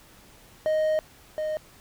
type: tone pair in turn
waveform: triangle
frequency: 622.3 / 618 Hz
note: D#5 / D#5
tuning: 0 / -12 cents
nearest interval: unison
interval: 12 cents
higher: first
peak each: -19 / -24 dBFS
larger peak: first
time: 0.66-0.99 / 1.38-1.57 s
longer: first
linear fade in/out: 0 ms
effects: pink hiss -53 dBFS RMS until 1.8 s